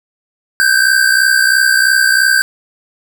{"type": "tone pair together", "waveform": "square", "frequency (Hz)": [1532, 1595], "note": ["G6", "G6"], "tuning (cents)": [-40, 30], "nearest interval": "minor second", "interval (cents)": 70, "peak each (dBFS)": -12, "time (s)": [0.6, 2.42], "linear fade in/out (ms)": 0, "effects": []}